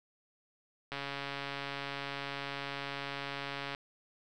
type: click train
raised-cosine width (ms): 0.3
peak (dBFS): -22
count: 397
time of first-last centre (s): 0.92-3.749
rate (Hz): 140
effects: none